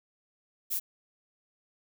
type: noise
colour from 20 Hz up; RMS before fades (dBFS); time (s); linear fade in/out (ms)
violet; -31; 0.7-0.8; 20
effects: none